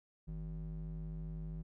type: ring-modulated tone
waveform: triangle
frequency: 103.83 Hz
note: G#2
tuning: in tune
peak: -35 dBFS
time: 0.27-1.63 s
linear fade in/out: 20 ms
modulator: 56.2 Hz
effects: none